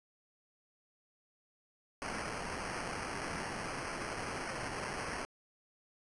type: noise with sample-and-hold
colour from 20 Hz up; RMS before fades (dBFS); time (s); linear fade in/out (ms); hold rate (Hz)
white; -40; 2.02-5.25; 0; 3675
effects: resampled to 24000 Hz